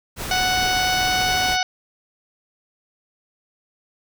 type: noise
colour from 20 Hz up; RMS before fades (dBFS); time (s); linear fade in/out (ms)
pink; -29; 0.16-1.58; 50
type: harmonic tone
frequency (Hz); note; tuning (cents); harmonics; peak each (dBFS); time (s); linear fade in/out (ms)
740; F#5; 0; 1 / 2 / 3 / 4 / 5 / 6 / 7 / 8; -22 / -25 / -27 / -28 / -29 / -30 / -30 / -31; 0.31-1.63; 2
effects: none